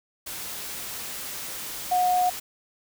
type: tone in noise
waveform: sine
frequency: 726 Hz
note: F#5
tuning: 33 cents flat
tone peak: -19 dBFS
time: 1.91-2.3 s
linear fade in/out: 10 ms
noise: white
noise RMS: -35 dBFS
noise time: 0.26-2.4 s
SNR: +13 dB
effects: none